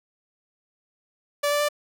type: tone with pitch steps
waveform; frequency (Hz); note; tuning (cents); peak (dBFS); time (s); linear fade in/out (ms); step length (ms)
sawtooth; 580 / 585 / 590.1; D5 / D5 / D5; -22 / -7 / +8; -17; 1.43-1.688; 10; 86
effects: none